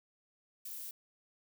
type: noise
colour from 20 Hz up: violet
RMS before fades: -44 dBFS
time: 0.65-0.91 s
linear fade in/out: 5 ms
effects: none

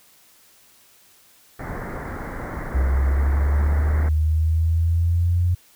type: low-pass noise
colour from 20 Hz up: pink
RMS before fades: -31 dBFS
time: 1.59-4.09 s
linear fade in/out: 5 ms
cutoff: 2100 Hz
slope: 96 dB/octave
type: linear sweep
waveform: sine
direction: up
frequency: 65.41 to 89 Hz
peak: -16 dBFS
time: 2.74-5.55 s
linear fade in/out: 10 ms
effects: white hiss -54 dBFS RMS until 5.75 s

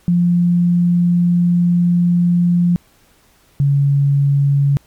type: tone pair in turn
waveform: sine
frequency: 174.61 / 140.69 Hz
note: F3 / C#3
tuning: 0 / +26 cents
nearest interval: major third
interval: 374 cents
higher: first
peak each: -10 dBFS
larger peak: neither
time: 0.08-2.76 / 3.6-4.77 s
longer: first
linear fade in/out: 0 ms
effects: pink hiss -53 dBFS RMS until 4.86 s + MP3 96 kbps

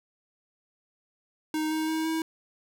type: tone with pitch steps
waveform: square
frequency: 311.1 / 314.5 / 318 / 321.5 Hz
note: D#4 / D#4 / D#4 / E4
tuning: 0 / +19 / +38 / -43 cents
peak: -27 dBFS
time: 1.54-2.22 s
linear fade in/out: 2 ms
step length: 170 ms
effects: none

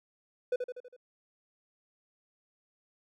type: tone with echo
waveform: triangle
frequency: 497.3 Hz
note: B4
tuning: 12 cents sharp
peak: -24 dBFS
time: 0.52-0.56 s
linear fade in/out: 5 ms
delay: 81 ms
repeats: 5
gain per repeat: -5 dB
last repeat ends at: 0.965 s
effects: none

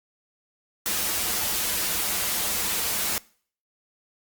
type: noise with comb filter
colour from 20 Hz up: white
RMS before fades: -26 dBFS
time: 0.86-3.18 s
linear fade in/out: 0 ms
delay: 7.5 ms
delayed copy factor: -0.6
effects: noise-tail reverb RT60 0.5 s tail -23 dB re dry + Opus 48 kbps

